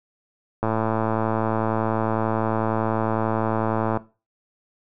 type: click train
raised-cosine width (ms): 1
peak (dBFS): -9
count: 372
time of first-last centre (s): 0.63-3.972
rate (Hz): 111
effects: noise-tail reverb RT60 0.3 s tail -17 dB re dry